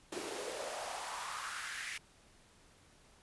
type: noise with high-pass filter sweep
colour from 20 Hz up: pink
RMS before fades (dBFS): -42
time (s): 0.12-1.98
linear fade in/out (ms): 5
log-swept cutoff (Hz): 330 to 2100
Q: 3.5
effects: pink hiss -64 dBFS RMS until 3.22 s + resampled to 24000 Hz